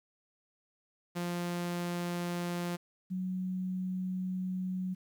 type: tone pair in turn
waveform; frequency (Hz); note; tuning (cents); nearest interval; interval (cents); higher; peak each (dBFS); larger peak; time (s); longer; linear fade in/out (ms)
sawtooth / sine; 174.61 / 184.99; F3 / F#3; 0 / 0; minor second; 100; second; -29 / -32; first; 1.15-2.77 / 3.1-4.95; second; 20
effects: 11-bit